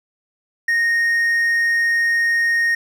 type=tone; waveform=triangle; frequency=1857 Hz; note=A#6; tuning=7 cents flat; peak=-13 dBFS; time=0.68-2.75 s; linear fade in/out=5 ms; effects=none